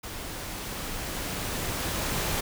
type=noise with level ramp; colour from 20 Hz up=pink; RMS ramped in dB=-38 to -28 dBFS; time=0.03-2.41 s; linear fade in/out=10 ms; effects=none